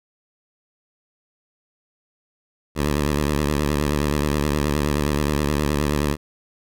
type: tone with vibrato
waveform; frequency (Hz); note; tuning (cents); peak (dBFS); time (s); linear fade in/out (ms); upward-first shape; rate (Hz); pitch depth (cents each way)
10% pulse; 73.42; D2; 0; -11; 2.75-6.17; 50; sine; 9.5; 73
effects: none